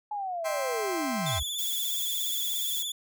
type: linear sweep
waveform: sine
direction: down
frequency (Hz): 852 to 56.9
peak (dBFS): -30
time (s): 0.11-1.43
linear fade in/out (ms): 5
type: chord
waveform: sawtooth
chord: C major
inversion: first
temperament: just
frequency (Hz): 654.1 / 784.9 / 1046.5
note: E5 / G5 / C6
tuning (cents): -14 / +2 / 0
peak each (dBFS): -31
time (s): 0.44-1.4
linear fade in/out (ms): 20
type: tone with vibrato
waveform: sawtooth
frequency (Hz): 3446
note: A7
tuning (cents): -37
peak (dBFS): -28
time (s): 1.26-2.92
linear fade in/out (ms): 5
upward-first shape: sine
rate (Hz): 17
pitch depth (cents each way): 55
type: noise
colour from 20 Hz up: violet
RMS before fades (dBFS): -33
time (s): 1.58-2.83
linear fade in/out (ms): 10
effects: none